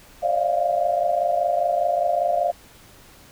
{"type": "tone cluster", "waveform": "sine", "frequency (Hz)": [546, 603, 674, 699], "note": ["C#5", "D5", "E5", "F5"], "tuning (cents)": [-26, 46, 38, 1], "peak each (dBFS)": [-28, -24, -27, -21], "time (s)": [0.22, 2.52], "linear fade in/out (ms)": 20, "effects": ["pink hiss -49 dBFS RMS until 3.31 s"]}